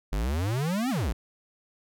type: exponential two-way sweep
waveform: square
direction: up then down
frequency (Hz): 45.54 to 276.7 to 45.54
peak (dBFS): -26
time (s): 0.12-1.13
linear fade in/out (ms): 10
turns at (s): 0.9
effects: none